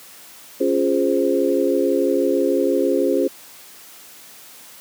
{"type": "chord", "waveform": "sine", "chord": "Db major seventh", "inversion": "none", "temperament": "equal", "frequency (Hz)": [277.2, 349.2, 415.3, 523.3], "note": ["Db4", "F4", "Ab4", "C5"], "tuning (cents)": [0, 0, 0, 0], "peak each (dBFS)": -21, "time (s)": [0.6, 3.28], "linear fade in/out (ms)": 10, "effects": ["white hiss -43 dBFS RMS until 4.8 s", "high-pass 150 Hz 12 dB/octave"]}